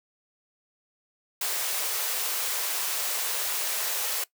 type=high-pass noise; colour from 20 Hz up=white; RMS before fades=-29 dBFS; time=1.41-4.24 s; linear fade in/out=5 ms; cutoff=400 Hz; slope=48 dB/octave; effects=noise-tail reverb RT60 0.1 s tail -19 dB re dry